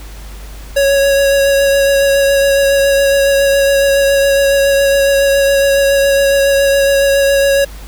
square tone with vibrato, 554.4 Hz, C#5, in tune, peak -9 dBFS, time 0.76-7.65 s, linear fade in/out 10 ms, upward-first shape triangle, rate 7.2 Hz, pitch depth 17 cents each way, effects added 50 Hz sine -28 dBFS peak until 7.87 s + pink hiss -37 dBFS RMS until 7.87 s

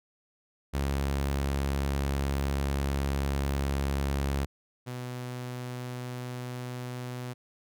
sawtooth tone pair in turn, 69.3 / 124.41 Hz, C#2 / B2, 0 / +13 cents, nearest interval minor seventh, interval 1013 cents, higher second, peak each -23 / -31 dBFS, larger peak first, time 0.73-4.46 / 4.86-7.34 s, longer first, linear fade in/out 20 ms, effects none

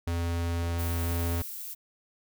square tone, 85 Hz, F2, 46 cents flat, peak -28 dBFS, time 0.07-1.42 s, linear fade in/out 5 ms
click train, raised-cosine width 2 ms, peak -32 dBFS, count 62, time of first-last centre 0.63-1.346 s, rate 85.2 Hz
violet noise, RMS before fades -39 dBFS, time 0.78-1.75 s, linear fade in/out 20 ms
effects none

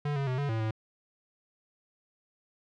square tone with pitch steps, 146 / 138.6 / 128 / 142.7 / 111.8 / 109.9 Hz, D3 / C#3 / C3 / D3 / A2 / A2, -10 / 0 / -38 / -49 / +28 / -2 cents, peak -29 dBFS, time 0.05-0.71 s, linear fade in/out 5 ms, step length 110 ms, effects low-pass 3000 Hz 12 dB/octave

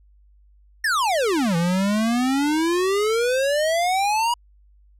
square exponential two-way sweep, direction down then up, 1864.7 to 164.81 to 970 Hz, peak -19 dBFS, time 0.84-4.34 s, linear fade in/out 5 ms, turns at 1.56 s, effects added 50 Hz sine -51 dBFS peak until 4.99 s + low-pass 11000 Hz 12 dB/octave

